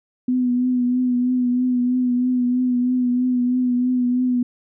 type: tone with vibrato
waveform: sine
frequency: 249.1 Hz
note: B3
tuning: 15 cents sharp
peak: -16 dBFS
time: 0.28-4.43 s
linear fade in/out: 5 ms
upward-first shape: triangle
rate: 3.1 Hz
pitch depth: 36 cents each way
effects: none